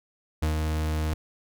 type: tone with ADSR envelope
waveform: 40% pulse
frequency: 77.78 Hz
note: D#2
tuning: in tune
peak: -21 dBFS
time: 0.42-1.14 s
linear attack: 9 ms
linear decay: 110 ms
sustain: -3 dB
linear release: 4 ms
effects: none